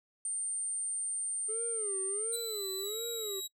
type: tone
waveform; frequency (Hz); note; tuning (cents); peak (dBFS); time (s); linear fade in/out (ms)
sine; 8900; C#9; +6; -32; 0.25-2.36; 2
type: tone with vibrato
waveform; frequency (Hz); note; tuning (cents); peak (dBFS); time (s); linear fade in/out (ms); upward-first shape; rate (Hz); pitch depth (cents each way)
triangle; 421.9; G#4; +27; -36; 1.48-3.41; 20; sine; 1.4; 180
type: tone with pitch glide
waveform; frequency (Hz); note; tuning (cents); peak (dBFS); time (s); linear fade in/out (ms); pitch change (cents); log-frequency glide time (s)
20% pulse; 3993 to 3850; B7 to B7; +18 to -45; -31; 2.32-3.48; 20; -63; 2.77-2.94
effects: noise-tail reverb RT60 0.1 s tail -25 dB re dry